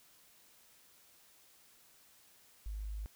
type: tone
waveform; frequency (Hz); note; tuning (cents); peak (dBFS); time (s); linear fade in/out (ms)
sine; 51.91; G#1; 0; -38; 2.66-3.06; 0
effects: white hiss -64 dBFS RMS until 3.15 s